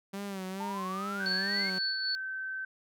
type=tone with vibrato; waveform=sawtooth; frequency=193.8 Hz; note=G3; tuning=20 cents flat; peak=-32 dBFS; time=0.13-1.79 s; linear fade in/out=10 ms; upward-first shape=sine; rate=2.3 Hz; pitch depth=70 cents each way
type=exponential sweep; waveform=sine; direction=up; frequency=880 to 2194 Hz; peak=-35 dBFS; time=0.6-1.7 s; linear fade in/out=5 ms
type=tone with pitch glide; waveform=sine; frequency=1568 to 1541.1 Hz; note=G6 to G6; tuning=0 to -30 cents; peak=-34 dBFS; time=1.2-2.65 s; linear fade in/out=5 ms; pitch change=-30 cents; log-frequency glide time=1.61-2.04 s
type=tone with tremolo; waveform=sine; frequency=4435 Hz; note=C#8; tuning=in tune; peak=-29 dBFS; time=1.26-2.15 s; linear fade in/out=0 ms; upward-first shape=sine; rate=3.8 Hz; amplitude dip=45%
effects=none